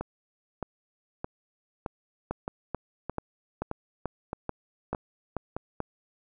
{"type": "two click trains", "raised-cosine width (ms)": 1, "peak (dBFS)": [-16, -18], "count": [9, 10], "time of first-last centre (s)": [[2.31, 5.803], [0.01, 5.566]], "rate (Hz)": [2.29, 1.62], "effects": []}